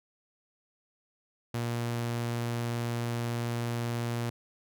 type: tone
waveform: sawtooth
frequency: 118.3 Hz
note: A#2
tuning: 26 cents sharp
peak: -26 dBFS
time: 1.54-4.3 s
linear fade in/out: 5 ms
effects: none